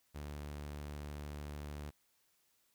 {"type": "tone", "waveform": "sawtooth", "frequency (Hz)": 73.42, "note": "D2", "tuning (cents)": 0, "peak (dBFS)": -39, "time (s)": [0.14, 1.91], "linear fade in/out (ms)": 20, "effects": ["white hiss -75 dBFS RMS until 2.74 s"]}